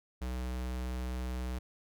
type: tone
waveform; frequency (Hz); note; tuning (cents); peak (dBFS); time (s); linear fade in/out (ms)
square; 62.6; B1; +24; -35; 0.21-1.59; 10
effects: none